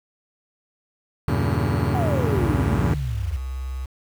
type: chord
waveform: sawtooth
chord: E diminished seventh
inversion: none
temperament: just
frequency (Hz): 82.41 / 98.89 / 118.67 / 142.4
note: E2 / G2 / Bb2 / Db3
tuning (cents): 0 / +16 / +31 / +47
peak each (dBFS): -21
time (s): 1.28-2.94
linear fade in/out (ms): 0
type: exponential sweep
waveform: sine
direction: down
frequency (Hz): 775 to 75.6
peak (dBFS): -25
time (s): 1.94-3.37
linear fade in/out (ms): 10
type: tone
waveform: sine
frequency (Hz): 65.41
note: C2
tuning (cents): 0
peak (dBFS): -26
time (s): 2.37-3.86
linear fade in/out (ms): 10
effects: low-pass 2000 Hz 12 dB/octave + 7-bit